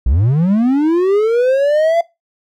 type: linear sweep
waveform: triangle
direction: up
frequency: 51.91 to 686 Hz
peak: -8 dBFS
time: 0.06-2.01 s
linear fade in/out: 5 ms
effects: noise-tail reverb RT60 0.2 s tail -18 dB re dry